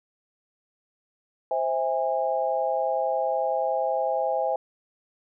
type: chord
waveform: sine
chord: C augmented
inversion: none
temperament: just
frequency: 523.3 / 654.1 / 817.6 Hz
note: C5 / E5 / G#5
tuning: 0 / -14 / -27 cents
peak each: -27 dBFS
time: 1.51-4.56 s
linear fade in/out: 2 ms
effects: none